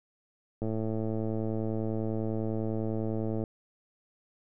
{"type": "click train", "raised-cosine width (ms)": 2, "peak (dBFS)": -20, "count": 311, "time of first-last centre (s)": [0.62, 3.438], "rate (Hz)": 110, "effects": []}